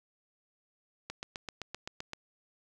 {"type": "click train", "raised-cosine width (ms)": 0.2, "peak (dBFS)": -21, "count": 9, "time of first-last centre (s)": [1.1, 2.134], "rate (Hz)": 7.74, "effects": []}